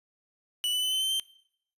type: tone with pitch steps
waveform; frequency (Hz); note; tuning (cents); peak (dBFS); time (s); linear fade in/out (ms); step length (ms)
45% pulse; 2960 / 2993 / 3026 / 3059 / 3093 / 3127; F#7 / F#7 / F#7 / G7 / G7 / G7; 0 / +19 / +38 / -43 / -24 / -5; -26; 0.64-1.198; 0; 93
effects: noise-tail reverb RT60 0.7 s tail -23 dB re dry + resampled to 32000 Hz